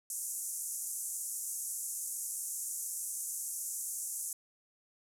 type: band-pass noise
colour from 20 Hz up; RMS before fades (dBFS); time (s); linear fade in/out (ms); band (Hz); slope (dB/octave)
white; -39; 0.1-4.33; 2; 6400 to 12000; 48
effects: none